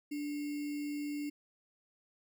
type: tone with sample-and-hold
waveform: sine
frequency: 292.4 Hz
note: D4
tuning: 7 cents flat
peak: -35 dBFS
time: 0.11-1.3 s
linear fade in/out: 10 ms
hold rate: 2450 Hz
effects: none